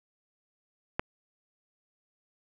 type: click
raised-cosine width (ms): 0.5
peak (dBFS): -12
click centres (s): 0.995
effects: none